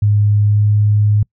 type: tone with pitch glide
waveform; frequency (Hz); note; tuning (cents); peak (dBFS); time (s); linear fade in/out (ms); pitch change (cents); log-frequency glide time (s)
sine; 103.83 to 104.61; G#2 to G#2; 0 to +13; -9; 0.02-1.23; 5; +13; 0.44-0.66
effects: noise-tail reverb RT60 0.1 s tail -26 dB re dry